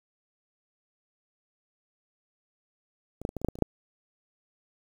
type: clicks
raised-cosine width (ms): 2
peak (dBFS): -26 / -14 / -25 / -20 / -28 / -11 / -16 / -29 / -25 / -8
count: 10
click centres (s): 3.216 / 3.251 / 3.291 / 3.367 / 3.416 / 3.447 / 3.486 / 3.555 / 3.588 / 3.623
effects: 8-bit